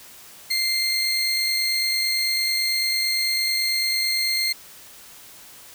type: tone pair together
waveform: 40% pulse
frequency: 2093 / 4235 Hz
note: C7 / C8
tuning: 0 / +20 cents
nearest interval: octave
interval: 1220 cents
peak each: -24 / -21 dBFS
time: 0.5-4.53 s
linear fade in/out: 10 ms
effects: white hiss -45 dBFS RMS until 5.74 s